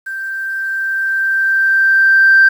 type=tone with level ramp; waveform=sine; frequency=1568 Hz; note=G6; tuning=in tune; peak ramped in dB=-21 to -3 dBFS; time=0.06-2.49 s; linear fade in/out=10 ms; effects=tanh soft clip ceiling -1 dBFS + 7-bit